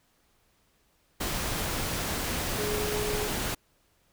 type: tone in noise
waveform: sine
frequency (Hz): 419.7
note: G#4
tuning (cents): +18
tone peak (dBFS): -31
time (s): 2.58-3.28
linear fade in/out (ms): 10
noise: pink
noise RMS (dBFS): -31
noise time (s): 1.2-3.55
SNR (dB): -3
effects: pink hiss -68 dBFS RMS until 4.12 s